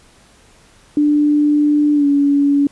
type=tone with pitch glide; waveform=sine; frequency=295.5 to 283.8 Hz; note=D4 to C#4; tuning=+11 to +41 cents; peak=-10 dBFS; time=0.97-2.67 s; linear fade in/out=2 ms; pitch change=-70 cents; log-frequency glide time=1.94-2.06 s; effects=pink hiss -49 dBFS RMS until 2.71 s + resampled to 24000 Hz